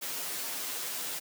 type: noise with comb filter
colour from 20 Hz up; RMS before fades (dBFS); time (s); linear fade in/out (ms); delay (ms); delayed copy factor
white; -36; 0.01-1.2; 20; 9.3; -0.65
effects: high-pass 200 Hz 12 dB/octave